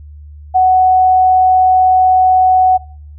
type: tone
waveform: sine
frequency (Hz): 744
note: F#5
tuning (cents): +9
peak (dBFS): -6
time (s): 0.54-2.78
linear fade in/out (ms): 20
effects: noise-tail reverb RT60 0.5 s tail -23 dB re dry + added 74 Hz sine -31 dBFS peak until 3.18 s